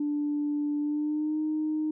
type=tone with pitch glide; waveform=sine; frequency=293.7 to 308.5 Hz; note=D4 to D#4; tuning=0 to -15 cents; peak=-25 dBFS; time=0-1.91 s; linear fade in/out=5 ms; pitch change=+85 cents; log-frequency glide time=0.79-1.39 s; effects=tanh soft clip ceiling -21 dBFS